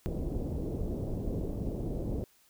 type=low-pass noise; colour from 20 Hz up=pink; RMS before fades=-34 dBFS; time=0.06-2.24 s; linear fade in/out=0 ms; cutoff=510 Hz; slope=24 dB/octave; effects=white hiss -65 dBFS RMS until 2.49 s